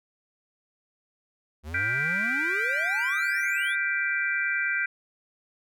square exponential sweep, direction up, 71 to 3729 Hz, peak -35 dBFS, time 1.63-3.76 s, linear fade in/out 50 ms
sine chord, G dominant seventh, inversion third, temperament equal with one note detuned, 1418.9 / 1568 / 1975.5 / 2349 Hz, F6 / G6 / B6 / D7, +27 / 0 / 0 / 0 cents, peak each -33 / -27 / -31 / -30 dBFS, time 1.74-4.86 s, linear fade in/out 5 ms
effects none

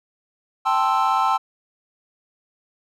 triangle chord, A minor seventh, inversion third, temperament equal, 784 / 880 / 1046.5 / 1318.5 Hz, G5 / A5 / C6 / E6, 0 / 0 / 0 / 0 cents, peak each -20 dBFS, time 0.65-1.38 s, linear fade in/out 20 ms, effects tanh soft clip ceiling -8 dBFS

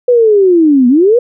sine linear two-way sweep, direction down then up, 501 to 237 to 501 Hz, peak -4 dBFS, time 0.08-1.19 s, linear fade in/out 5 ms, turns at 0.88 s, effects none

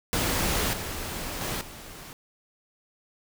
pink noise with level steps, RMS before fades -26 / -34 / -31 / -43 dBFS, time 0.13-2.13 s, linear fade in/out 0 ms, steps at 0.73 / 1.41 / 1.61 s, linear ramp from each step 2 ms, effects none

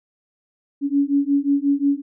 sine beating tone pair, 279.2 / 284.8 Hz, C#4 / C#4, +13 / +47 cents, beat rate 5.6 Hz, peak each -19 dBFS, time 0.81-2.02 s, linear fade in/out 50 ms, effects none

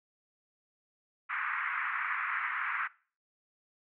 pink band-pass noise, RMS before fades -34 dBFS, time 1.29-2.88 s, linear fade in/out 20 ms, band 1100 to 2200 Hz, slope 48 dB/octave, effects noise-tail reverb RT60 0.4 s tail -21 dB re dry

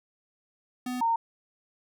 square / sine tone pair in turn, 250 / 918.1 Hz, B3 / A#5, +21 / -27 cents, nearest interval octave + major seventh, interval 2252 cents, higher second, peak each -31 / -22 dBFS, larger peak second, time 0.86-1.01 / 1.01-1.16 s, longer neither, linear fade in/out 5 ms, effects none

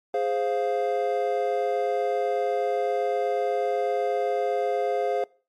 triangle chord, F minor, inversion first, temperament equal, 415.3 / 523.3 / 698.5 Hz, Ab4 / C5 / F5, 0 / 0 / 0 cents, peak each -25 dBFS, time 0.14-5.24 s, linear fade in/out 2 ms, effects noise-tail reverb RT60 0.4 s tail -24 dB re dry + MP3 64 kbps

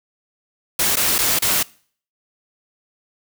white noise with dropouts, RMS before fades -18 dBFS, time 0.79-1.63 s, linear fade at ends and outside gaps 5 ms, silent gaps 0.958-0.968 / 1.183-1.187 / 1.39-1.421 s, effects noise-tail reverb RT60 0.5 s tail -23 dB re dry

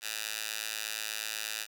10% pulse tone with high-pass filter, 108.3 Hz, A2, 27 cents flat, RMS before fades -37 dBFS, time 0.01-1.67 s, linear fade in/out 50 ms, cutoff 2600 Hz, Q 0.79, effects none

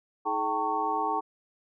sine tone cluster, 318.6 / 425.6 / 773 / 902 / 1108 Hz, D#4 / G#4 / G5 / A5 / C#6, +41 / +42 / -24 / +43 / -1 cents, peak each -37 / -35 / -31 / -30 / -31 dBFS, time 0.25-1.21 s, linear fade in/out 20 ms, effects none

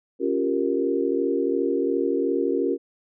sine chord, G half-diminished seventh, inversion second, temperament equal, 277.2 / 349.2 / 392 / 466.2 Hz, Db4 / F4 / G4 / Bb4, 0 / 0 / 0 / 0 cents, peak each -26 dBFS, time 0.19-2.78 s, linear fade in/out 50 ms, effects none

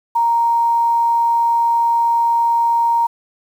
sine tone with quantisation, 932.3 Hz, A#5, in tune, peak -12 dBFS, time 0.15-3.07 s, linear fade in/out 10 ms, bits 7, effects none

